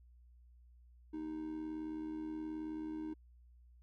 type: tone with amplitude modulation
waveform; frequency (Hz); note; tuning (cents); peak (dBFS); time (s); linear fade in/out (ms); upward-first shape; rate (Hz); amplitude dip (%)
triangle; 311.1; D#4; 0; -35; 1.13-3.14; 10; sine; 78.8; 60
effects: added 60 Hz sine -59 dBFS peak until 3.82 s